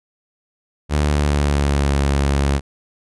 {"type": "tone with pitch glide", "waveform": "sawtooth", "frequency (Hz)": [74, 69.89], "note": ["D2", "C#2"], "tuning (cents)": [14, 15], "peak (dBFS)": -11, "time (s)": [0.89, 2.61], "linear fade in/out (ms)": 50, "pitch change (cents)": -99, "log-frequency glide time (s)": [1.03, 1.94], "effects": ["resampled to 24000 Hz"]}